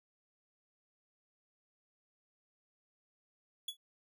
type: tone with exponential decay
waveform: 45% pulse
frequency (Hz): 3387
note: G#7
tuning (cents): +33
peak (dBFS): -34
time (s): 3.68-3.77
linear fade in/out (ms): 5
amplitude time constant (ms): 19
effects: none